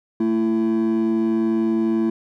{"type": "tone pair together", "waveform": "triangle", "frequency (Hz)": [223.4, 334.7], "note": ["A3", "E4"], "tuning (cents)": [27, 26], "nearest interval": "perfect fifth", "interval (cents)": 699, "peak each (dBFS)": -17, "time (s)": [0.2, 2.1], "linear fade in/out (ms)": 5, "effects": ["tanh soft clip ceiling -11 dBFS"]}